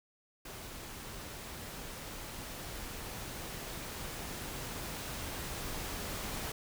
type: noise with level ramp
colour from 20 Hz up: pink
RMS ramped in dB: -46 to -39 dBFS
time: 0.45-6.52 s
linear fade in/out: 5 ms
effects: none